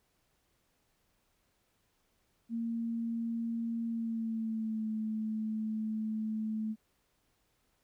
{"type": "tone with pitch glide", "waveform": "sine", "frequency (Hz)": [230.4, 217.8], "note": ["A#3", "A3"], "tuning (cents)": [-20, -17], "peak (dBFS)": -32, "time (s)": [2.49, 6.76], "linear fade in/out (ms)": 50, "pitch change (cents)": -97, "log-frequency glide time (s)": [3.86, 4.88], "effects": ["pink hiss -75 dBFS RMS until 7.83 s"]}